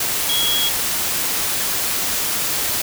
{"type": "tone in noise", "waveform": "sine", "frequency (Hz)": 3322, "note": "G#7", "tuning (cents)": 0, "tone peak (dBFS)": -18, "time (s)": [0.29, 0.69], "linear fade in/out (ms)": 5, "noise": "white", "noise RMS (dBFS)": -21, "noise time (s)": [0, 2.82], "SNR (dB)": 0, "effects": []}